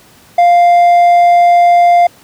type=tone with hard clipping; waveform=sine; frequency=698.5 Hz; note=F5; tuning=in tune; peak=-5 dBFS; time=0.38-2.07 s; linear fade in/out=5 ms; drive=3 dB; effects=pink hiss -43 dBFS RMS until 2.23 s + high-pass 80 Hz 12 dB/octave